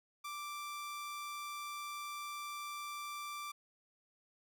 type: tone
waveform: sawtooth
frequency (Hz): 1174.7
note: D6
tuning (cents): 0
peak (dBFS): -38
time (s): 0.24-3.52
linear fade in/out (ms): 10
effects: none